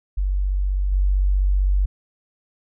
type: tone with level steps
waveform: sine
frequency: 47.77 Hz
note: G1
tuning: 44 cents flat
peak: -18 / -15 dBFS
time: 0.17-1.86 s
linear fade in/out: 10 ms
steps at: 0.92 s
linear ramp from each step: 5 ms
effects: none